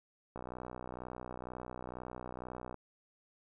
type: click train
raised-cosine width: 1 ms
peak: -29 dBFS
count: 149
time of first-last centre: 0.36-2.743 s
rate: 62.1 Hz
effects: none